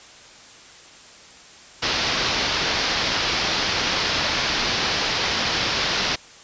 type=low-pass noise; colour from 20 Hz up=white; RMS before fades=-23 dBFS; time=1.82-6.16 s; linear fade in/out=10 ms; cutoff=5400 Hz; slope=48 dB/octave; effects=white hiss -45 dBFS RMS until 6.43 s + resampled to 16000 Hz